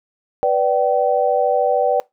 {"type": "chord", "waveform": "sine", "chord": "G major", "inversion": "first", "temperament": "equal with one note detuned", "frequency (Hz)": [493.9, 587.3, 768.3], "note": ["B4", "D5", "G5"], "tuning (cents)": [0, 0, -35], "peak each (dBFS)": -18, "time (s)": [0.43, 2], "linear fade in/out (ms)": 0, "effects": ["noise-tail reverb RT60 0.2 s tail -23 dB re dry"]}